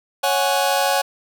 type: chord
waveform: sawtooth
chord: C# suspended fourth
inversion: none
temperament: just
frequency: 554.4 / 739.2 / 831.5 Hz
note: C#5 / F#5 / G#5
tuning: 0 / -2 / +2 cents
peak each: -17 dBFS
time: 0.23-1.02 s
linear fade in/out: 10 ms
effects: none